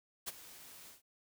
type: noise with ADSR envelope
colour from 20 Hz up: white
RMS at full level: -38 dBFS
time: 0.26-1.02 s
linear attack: 21 ms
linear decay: 27 ms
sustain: -16 dB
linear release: 130 ms
effects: none